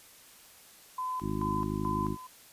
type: tone with tremolo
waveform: sine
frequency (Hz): 1016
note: B5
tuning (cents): +49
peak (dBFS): -31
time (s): 0.98-2.27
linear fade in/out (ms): 5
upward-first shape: square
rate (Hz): 2.3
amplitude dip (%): 75
type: harmonic tone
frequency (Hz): 51.91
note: G#1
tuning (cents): 0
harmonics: 1 / 2 / 3 / 4 / 5 / 6 / 7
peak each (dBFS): -40 / -38 / -37 / -36 / -39 / -37 / -39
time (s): 1.2-2.17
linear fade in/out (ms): 50
effects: white hiss -55 dBFS RMS until 2.52 s + resampled to 32000 Hz